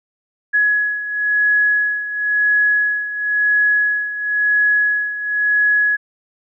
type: beating tone pair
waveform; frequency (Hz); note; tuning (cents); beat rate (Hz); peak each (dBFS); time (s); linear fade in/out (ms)
sine; 1682 / 1682.97; G#6 / G#6; +22 / +23; 0.97; -15 / -20; 0.53-5.97; 20
effects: none